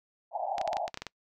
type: band-pass noise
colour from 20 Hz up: white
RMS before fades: -33 dBFS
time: 0.31-0.9 s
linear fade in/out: 50 ms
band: 620 to 840 Hz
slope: 96 dB/octave
type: clicks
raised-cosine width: 0.2 ms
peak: -19 dBFS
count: 10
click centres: 0.582 / 0.614 / 0.676 / 0.731 / 0.769 / 0.879 / 0.943 / 0.974 / 1.02 / 1.067 s
effects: noise-tail reverb RT60 0.1 s tail -25 dB re dry